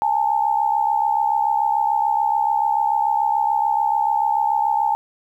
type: tone pair together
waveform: sine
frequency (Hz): 826.1 / 893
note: G#5 / A5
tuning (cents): -9 / +25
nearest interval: minor second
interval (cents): 134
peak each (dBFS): -19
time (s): 0.02-4.95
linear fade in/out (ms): 0
effects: 9-bit